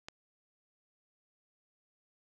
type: click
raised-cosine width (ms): 0.2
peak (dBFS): -25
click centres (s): 0.085
effects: none